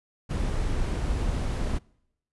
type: noise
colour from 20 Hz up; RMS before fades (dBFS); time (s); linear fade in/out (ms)
brown; -27; 0.29-1.79; 20
effects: noise-tail reverb RT60 0.8 s tail -26 dB re dry + resampled to 24000 Hz